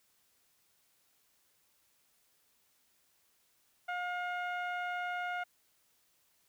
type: tone with low-pass filter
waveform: 15% pulse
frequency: 714 Hz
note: F5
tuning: 38 cents sharp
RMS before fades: -37 dBFS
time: 3.88-5.44 s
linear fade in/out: 10 ms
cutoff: 1700 Hz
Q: 0.88
effects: white hiss -72 dBFS RMS until 6.48 s